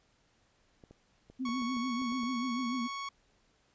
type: clicks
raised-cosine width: 2 ms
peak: -39 dBFS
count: 9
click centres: 0.838 / 0.91 / 1.3 / 1.489 / 1.621 / 1.769 / 2.019 / 2.122 / 2.234 s
type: tone with vibrato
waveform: sine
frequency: 246.7 Hz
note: B3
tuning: 2 cents flat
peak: -32 dBFS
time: 1.39-2.88 s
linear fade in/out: 20 ms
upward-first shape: triangle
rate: 6.8 Hz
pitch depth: 130 cents each way
type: tone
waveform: sawtooth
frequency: 1110 Hz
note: C#6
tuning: 2 cents sharp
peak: -33 dBFS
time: 1.45-3.09 s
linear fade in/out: 5 ms
effects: pink hiss -70 dBFS RMS until 3.74 s + resampled to 16000 Hz